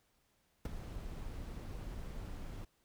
brown noise with ADSR envelope, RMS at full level -33 dBFS, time 0.65-2.65 s, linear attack 3 ms, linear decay 16 ms, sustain -11 dB, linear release 8 ms, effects pink hiss -75 dBFS RMS until 2.84 s

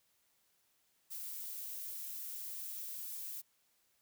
violet noise, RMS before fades -44 dBFS, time 1.1-3.42 s, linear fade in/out 20 ms, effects white hiss -75 dBFS RMS until 4.01 s

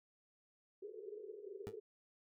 white band-pass noise, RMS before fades -50 dBFS, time 0.82-1.8 s, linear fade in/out 5 ms, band 380 to 450 Hz, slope 96 dB/octave
20% pulse tone with exponential decay, 105.7 Hz, G#2, 31 cents sharp, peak -37 dBFS, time 1.67-1.76 s, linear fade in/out 0 ms, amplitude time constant 18 ms
effects none

